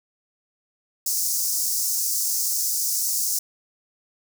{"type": "high-pass noise", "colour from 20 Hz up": "pink", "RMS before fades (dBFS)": -24, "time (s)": [1.06, 3.39], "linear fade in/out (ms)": 5, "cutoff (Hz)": 5200, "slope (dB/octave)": 48, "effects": []}